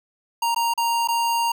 square tone with dropouts, 932.3 Hz, A#5, in tune, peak -20 dBFS, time 0.42-1.52 s, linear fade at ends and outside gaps 5 ms, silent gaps 0.547-0.561 / 0.738-0.776 / 1.075-1.085 s, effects none

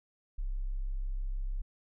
sine tone, 33.11 Hz, C1, 21 cents sharp, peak -31 dBFS, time 0.38-1.62 s, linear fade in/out 10 ms, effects none

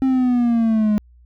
triangle exponential sweep, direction down, 267 to 207.7 Hz, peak -12 dBFS, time 0.02-0.98 s, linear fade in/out 0 ms, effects added 60 Hz sine -46 dBFS peak until 1.25 s

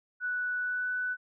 sine tone with pitch glide, 1480 to 1492.9 Hz, F#6 to F#6, 0 to +15 cents, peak -29 dBFS, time 0.2-1.17 s, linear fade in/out 50 ms, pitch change +15 cents, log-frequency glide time 0.59-0.89 s, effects none

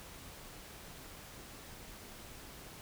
silence, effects pink hiss -51 dBFS RMS until 2.81 s

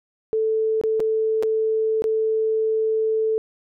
sine tone with dropouts, 440 Hz, A4, in tune, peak -18 dBFS, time 0.33-3.38 s, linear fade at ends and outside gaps 0 ms, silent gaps 0.813-0.837 / 0.997-1.003 / 1.426-1.433 / 2.021-2.041 s, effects none

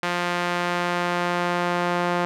sawtooth tone with band-pass filter sweep, 175.7 Hz, F3, 11 cents sharp, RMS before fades -24 dBFS, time 0.03-2.25 s, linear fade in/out 0 ms, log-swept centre 1700 to 1000 Hz, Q 0.74, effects none

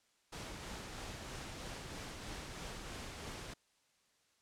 pink noise with tremolo, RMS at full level -45 dBFS, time 0.32-3.54 s, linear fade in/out 10 ms, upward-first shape sine, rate 3.1 Hz, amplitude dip 25%, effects white hiss -74 dBFS RMS until 4.41 s + low-pass 8000 Hz 12 dB/octave

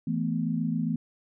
sine chord, E suspended fourth, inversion none, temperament just, 164.81 / 219.8 / 247.2 Hz, E3 / A3 / B3, 0 / -2 / +2 cents, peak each -29 / -30 / -30 dBFS, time 0.07-0.96 s, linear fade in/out 5 ms, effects none

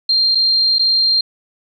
sine tone with dropouts, 4186 Hz, C8, in tune, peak -11 dBFS, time 0.09-1.21 s, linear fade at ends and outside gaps 5 ms, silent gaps 0.349-0.353 / 0.785-0.793 s, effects none

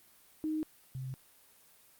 sine tone pair in turn, 311.1 / 130.8 Hz, D#4 / C3, 0 / 0 cents, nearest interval octave + minor third, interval 1500 cents, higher first, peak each -31 / -37 dBFS, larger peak first, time 0.44-0.63 / 0.95-1.14 s, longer neither, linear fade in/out 0 ms, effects white hiss -62 dBFS RMS until 1.99 s + Opus 32 kbps

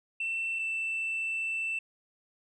sine tone pair in turn, 2685 / 2665 Hz, E7 / E7, +31 / +18 cents, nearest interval unison, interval 13 cents, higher first, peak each -28 dBFS, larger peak neither, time 0.2-0.59 / 0.59-1.79 s, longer second, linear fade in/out 5 ms, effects tanh soft clip ceiling -27 dBFS

